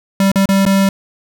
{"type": "tone with dropouts", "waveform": "square", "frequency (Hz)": 195.1, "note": "G3", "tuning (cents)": -8, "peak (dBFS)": -10, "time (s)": [0.2, 0.89], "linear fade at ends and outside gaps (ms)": 2, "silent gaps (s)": [[0.317, 0.357], [0.457, 0.489], [0.653, 0.663]], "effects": []}